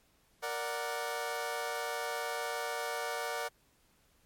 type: chord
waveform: 20% pulse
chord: Bb augmented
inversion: none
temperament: equal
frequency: 466.2 / 587.3 / 740 Hz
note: Bb4 / D5 / F#5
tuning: 0 / 0 / 0 cents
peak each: -34 dBFS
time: 0.42-3.49 s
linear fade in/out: 20 ms
effects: pink hiss -69 dBFS RMS until 4.25 s + MP3 64 kbps